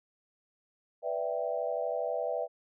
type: chord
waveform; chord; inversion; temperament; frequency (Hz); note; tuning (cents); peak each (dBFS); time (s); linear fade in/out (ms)
sine; E minor seventh; second; equal; 493.9 / 587.3 / 659.3 / 784; B4 / D5 / E5 / G5; 0 / 0 / 0 / 0; -35 / -35 / -34 / -39; 1.02-2.48; 50
effects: none